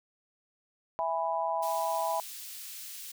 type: chord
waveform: sine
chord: E major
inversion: none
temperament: just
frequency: 659.3 / 824.1 / 988.9 Hz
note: E5 / G#5 / B5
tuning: 0 / -14 / +2 cents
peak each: -32 / -33 / -32 dBFS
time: 0.99-2.2 s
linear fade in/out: 0 ms
type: high-pass noise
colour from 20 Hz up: white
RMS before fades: -43 dBFS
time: 1.62-3.12 s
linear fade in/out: 10 ms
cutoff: 2700 Hz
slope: 12 dB/octave
effects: none